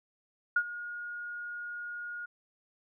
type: tone with ADSR envelope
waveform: sine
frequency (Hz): 1434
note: F6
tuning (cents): +45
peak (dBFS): -21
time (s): 0.56-2.26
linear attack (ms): 5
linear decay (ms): 62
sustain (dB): -16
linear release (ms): 10
effects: none